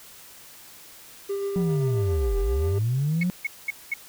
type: tone with tremolo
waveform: triangle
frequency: 397.5 Hz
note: G4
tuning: 24 cents sharp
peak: -22 dBFS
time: 1.29-2.79 s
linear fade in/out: 10 ms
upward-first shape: sine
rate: 7.5 Hz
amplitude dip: 30%
type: linear two-way sweep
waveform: sine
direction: down then up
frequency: 185 to 39.37 to 185 Hz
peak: -20 dBFS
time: 1.56-3.3 s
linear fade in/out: 0 ms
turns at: 2.38 s
type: tone bursts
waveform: sine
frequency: 2196 Hz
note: C#7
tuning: 17 cents flat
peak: -22 dBFS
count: 4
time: 3.21-3.94 s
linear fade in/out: 5 ms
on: 25 ms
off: 210 ms
effects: tanh soft clip ceiling -17 dBFS + white hiss -47 dBFS RMS until 4.08 s